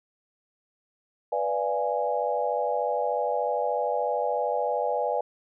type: chord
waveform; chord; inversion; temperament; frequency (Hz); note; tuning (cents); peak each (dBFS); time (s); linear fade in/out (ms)
sine; B diminished seventh; none; equal with one note detuned; 493.9 / 587.3 / 684.1 / 830.6; B4 / D5 / F5 / Ab5; 0 / 0 / -36 / 0; -29 / -29 / -31 / -29; 1.32-5.21; 5
effects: none